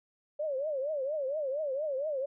sine tone with vibrato, 572 Hz, D5, 46 cents flat, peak -30 dBFS, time 0.39-2.26 s, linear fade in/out 10 ms, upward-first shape triangle, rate 4.3 Hz, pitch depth 200 cents each way, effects none

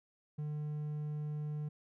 triangle tone, 150 Hz, D3, 37 cents sharp, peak -34 dBFS, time 0.38-1.69 s, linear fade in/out 10 ms, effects none

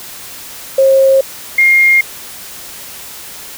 sine tone pair in turn, 537 / 2128 Hz, C5 / C7, +45 / +29 cents, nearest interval 2 octaves, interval 2384 cents, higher second, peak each -5 dBFS, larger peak neither, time 0.78-1.21 / 1.58-2.01 s, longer neither, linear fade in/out 5 ms, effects white hiss -30 dBFS RMS until 3.57 s

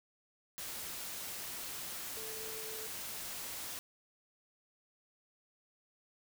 sine tone in noise, 440 Hz, A4, in tune, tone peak -48 dBFS, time 2.17-2.87 s, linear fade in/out 0 ms, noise white, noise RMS -43 dBFS, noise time 0.58-3.79 s, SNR -8 dB, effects none

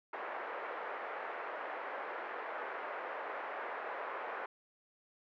pink band-pass noise, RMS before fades -42 dBFS, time 0.13-4.46 s, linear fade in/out 5 ms, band 480 to 1900 Hz, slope 24 dB/octave, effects none

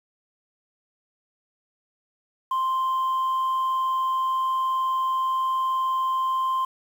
sine tone, 1046.5 Hz, C6, in tune, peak -19 dBFS, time 2.51-6.65 s, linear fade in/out 5 ms, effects tanh soft clip ceiling -20 dBFS + 8-bit

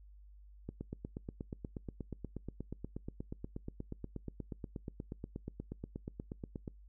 click train, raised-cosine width 3 ms, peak -28 dBFS, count 51, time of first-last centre 0.69-6.678 s, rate 8.35 Hz, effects noise-tail reverb RT60 0.2 s tail -26 dB re dry + added 50 Hz sine -54 dBFS peak until 6.88 s

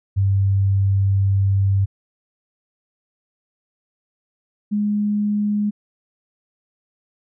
sine tone pair in turn, 98 / 207.7 Hz, G2 / G#3, 0 / 0 cents, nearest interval octave + minor second, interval 1300 cents, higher second, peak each -14 / -17 dBFS, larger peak first, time 0.16-1.86 / 4.71-5.71 s, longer first, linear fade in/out 20 ms, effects none

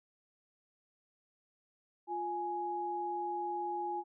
sine tone pair together, 350.4 / 834 Hz, F4 / G#5, +6 / +7 cents, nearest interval octave + minor third, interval 1501 cents, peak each -40 / -35 dBFS, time 2.07-4.04 s, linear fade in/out 50 ms, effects none

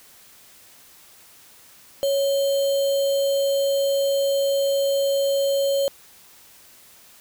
sine tone with sample-and-hold, 554.4 Hz, C#5, in tune, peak -18 dBFS, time 2.03-5.88 s, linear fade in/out 0 ms, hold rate 3675 Hz, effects white hiss -50 dBFS RMS until 7.2 s

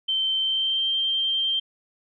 sine tone with pitch glide, 3108 to 3155 Hz, G7 to G7, -16 to +10 cents, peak -21 dBFS, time 0.08-1.6 s, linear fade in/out 10 ms, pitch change +26 cents, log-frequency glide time 0.4-0.92 s, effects none

